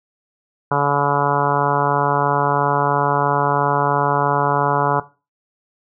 harmonic tone, 143 Hz, D3, 46 cents flat, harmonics 1 / 2 / 3 / 4 / 5 / 6 / 7 / 8 / 9 / 10, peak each -22 / -28 / -24 / -25 / -25 / -23 / -22 / -26 / -26 / -26 dBFS, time 0.71-5 s, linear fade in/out 5 ms, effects noise-tail reverb RT60 0.3 s tail -17 dB re dry

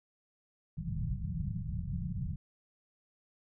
white low-pass noise, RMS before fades -36 dBFS, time 0.77-2.36 s, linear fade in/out 5 ms, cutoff 190 Hz, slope 96 dB/octave, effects none

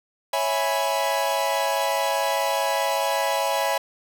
45% pulse chord, C# minor seventh, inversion none, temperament equal, 554.4 / 659.3 / 830.6 / 987.8 Hz, C#5 / E5 / G#5 / B5, 0 / 0 / 0 / 0 cents, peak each -27 dBFS, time 0.33-3.78 s, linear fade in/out 5 ms, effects none

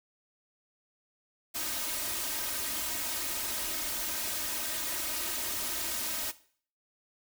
white noise with comb filter, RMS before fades -34 dBFS, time 1.54-6.32 s, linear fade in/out 20 ms, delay 3.2 ms, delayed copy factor +1, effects noise-tail reverb RT60 0.5 s tail -17 dB re dry

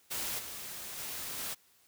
white noise with level steps, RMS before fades -36 / -43 / -40 / -38 dBFS, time 0.1-1.55 s, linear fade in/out 20 ms, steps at 0.38 / 0.97 / 1.37 s, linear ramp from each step 20 ms, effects white hiss -66 dBFS RMS until 1.87 s

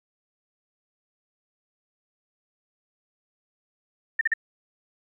sine tone bursts, 1808 Hz, A6, 47 cents sharp, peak -18 dBFS, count 3, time 4.19-4.338 s, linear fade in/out 5 ms, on 22 ms, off 41 ms, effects 10-bit

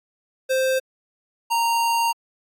square tone pair in turn, 523.3 / 927.3 Hz, C5 / A#5, 0 / -9 cents, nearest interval minor seventh, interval 991 cents, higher second, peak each -19 dBFS, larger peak neither, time 0.49-0.8 / 1.5-2.13 s, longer second, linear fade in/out 20 ms, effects AAC 64 kbps

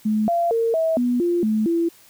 sine tone with pitch steps, 214.7 / 685 / 457.9 / 648 / 244.9 / 347.4 / 216.6 / 336.3 Hz, A3 / F5 / A#4 / E5 / B3 / F4 / A3 / E4, -42 / -34 / -31 / -30 / -14 / -9 / -27 / +35 cents, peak -17 dBFS, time 0.05-1.89 s, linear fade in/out 10 ms, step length 230 ms, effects white hiss -51 dBFS RMS until 2.09 s

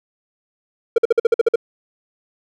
triangle tone bursts, 462.5 Hz, A#4, 14 cents flat, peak -7 dBFS, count 9, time 0.96-1.558 s, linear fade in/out 5 ms, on 22 ms, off 50 ms, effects none

